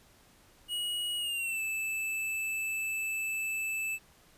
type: tone with pitch glide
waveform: square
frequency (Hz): 2901 to 2630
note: F#7 to E7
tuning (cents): -35 to -5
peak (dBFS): -32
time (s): 0.68-3.99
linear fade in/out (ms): 50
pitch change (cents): -170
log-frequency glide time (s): 1.18-1.61
effects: pink hiss -61 dBFS RMS until 4.37 s + resampled to 32000 Hz